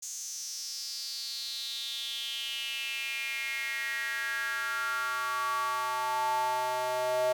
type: tone with high-pass filter sweep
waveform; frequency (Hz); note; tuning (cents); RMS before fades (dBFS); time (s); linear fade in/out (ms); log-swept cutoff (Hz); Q
square; 126.3; B2; +39; -33; 0.02-7.33; 10; 6600 to 640; 6
effects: none